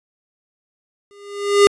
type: tone with exponential growth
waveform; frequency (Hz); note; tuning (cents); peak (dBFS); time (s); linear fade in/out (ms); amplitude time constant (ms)
square; 405.2; G#4; -43; -6; 1.11-1.67; 0; 120
effects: resampled to 22050 Hz